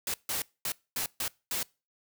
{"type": "noise bursts at uneven times", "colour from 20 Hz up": "white", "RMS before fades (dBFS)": -32, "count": 6, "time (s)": [[0.07, 0.14], [0.29, 0.42], [0.65, 0.72], [0.96, 1.06], [1.2, 1.28], [1.51, 1.63]], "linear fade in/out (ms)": 2, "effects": ["noise-tail reverb RT60 0.3 s tail -24 dB re dry"]}